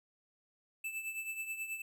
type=tone with tremolo; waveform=square; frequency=2637 Hz; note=E7; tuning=in tune; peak=-36 dBFS; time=0.84-1.82 s; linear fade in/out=5 ms; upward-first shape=triangle; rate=9.3 Hz; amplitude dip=70%; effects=none